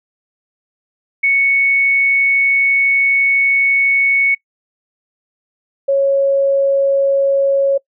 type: tone pair in turn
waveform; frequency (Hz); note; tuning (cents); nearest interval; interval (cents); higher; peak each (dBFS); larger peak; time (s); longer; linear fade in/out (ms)
sine; 2217 / 551.1; C#7 / C#5; 0 / -10; 2 octaves; 2410; first; -10; neither; 1.23-4.35 / 5.88-7.78; first; 10
effects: noise-tail reverb RT60 0.1 s tail -24 dB re dry